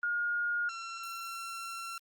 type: tone pair in turn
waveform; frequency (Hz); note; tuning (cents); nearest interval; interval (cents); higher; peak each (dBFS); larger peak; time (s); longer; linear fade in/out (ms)
sine / sawtooth; 1426 / 1356.8; F6 / E6; +36 / +50; minor second; 86; first; -29 / -35; first; 0.03-0.69 / 0.69-1.98; second; 2
effects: Opus 24 kbps